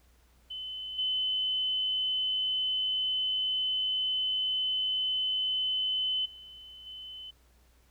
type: tone with level steps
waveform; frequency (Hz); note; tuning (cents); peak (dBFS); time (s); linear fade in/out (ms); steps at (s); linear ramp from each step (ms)
sine; 3034; F#7; +43; -36 / -27 / -46 / -41; 0.5-7.31; 10; 0.98 / 6.25 / 6.86; 10
effects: added 60 Hz sine -61 dBFS peak until 7.9 s + pink hiss -67 dBFS RMS until 7.9 s